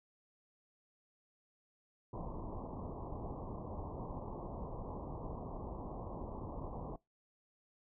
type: low-pass noise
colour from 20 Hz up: pink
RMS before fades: -44 dBFS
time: 2.13-6.96 s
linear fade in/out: 2 ms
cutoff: 1100 Hz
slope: 96 dB/octave
effects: noise-tail reverb RT60 0.2 s tail -23 dB re dry